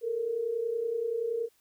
sine tone pair together, 435.6 / 466.2 Hz, A4 / A#4, -17 / 0 cents, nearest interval minor second, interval 117 cents, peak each -35 / -29 dBFS, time 0.01-1.49 s, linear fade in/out 50 ms, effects white hiss -68 dBFS RMS until 1.6 s

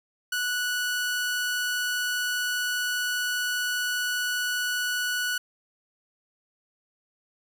sawtooth tone, 1475 Hz, F#6, 6 cents flat, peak -22 dBFS, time 0.32-5.38 s, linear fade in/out 5 ms, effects none

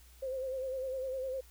sine tone with vibrato, 523.3 Hz, C5, in tune, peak -34 dBFS, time 0.22-1.41 s, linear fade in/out 10 ms, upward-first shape sine, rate 9.9 Hz, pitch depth 50 cents each way, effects added 60 Hz sine -56 dBFS peak until 1.5 s + white hiss -62 dBFS RMS until 1.5 s

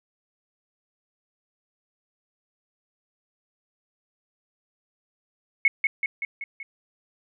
sine tone with echo, 2193 Hz, C#7, 19 cents flat, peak -14 dBFS, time 5.65-5.68 s, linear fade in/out 2 ms, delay 190 ms, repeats 5, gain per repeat -4 dB, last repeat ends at 6.63 s, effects none

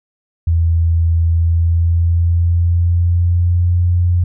sine tone with pitch glide, 83.1 to 88.04 Hz, E2 to F2, +15 to +14 cents, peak -10 dBFS, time 0.47-4.24 s, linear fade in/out 5 ms, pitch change +99 cents, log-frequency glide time 1.26-3.75 s, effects none

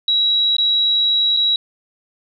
sine tone with dropouts, 3877 Hz, B7, 33 cents flat, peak -13 dBFS, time 0.08-1.56 s, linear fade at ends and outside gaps 2 ms, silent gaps 0.567-0.583 / 1.366-1.37 s, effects none

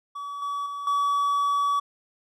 triangle tone with level steps, 1140 Hz, C#6, 48 cents sharp, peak -30 / -25 / -29 / -19 dBFS, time 0.15-1.8 s, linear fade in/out 10 ms, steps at 0.42 / 0.66 / 0.87 s, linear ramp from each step 2 ms, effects none

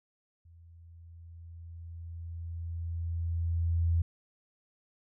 sine tone with level ramp, 84 Hz, E2, 33 cents sharp, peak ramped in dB -53 to -23 dBFS, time 0.45-4.02 s, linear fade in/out 5 ms, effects none

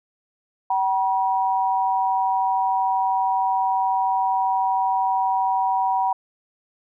sine tone pair together, 764.3 / 963 Hz, G5 / B5, -44 / -44 cents, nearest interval major third, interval 400 cents, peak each -21 dBFS, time 0.7-6.13 s, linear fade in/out 5 ms, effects none

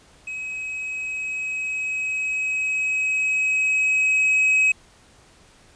triangle tone with level ramp, 2547 Hz, D#7, 40 cents sharp, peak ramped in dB -27 to -13 dBFS, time 0.27-4.72 s, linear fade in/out 5 ms, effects pink hiss -53 dBFS RMS until 5.75 s + resampled to 22050 Hz

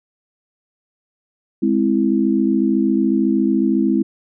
sine chord, Ab augmented, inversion none, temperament equal, 207.7 / 261.6 / 329.6 Hz, Ab3 / C4 / E4, 0 / 0 / 0 cents, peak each -18 dBFS, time 1.62-4.03 s, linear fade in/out 10 ms, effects none

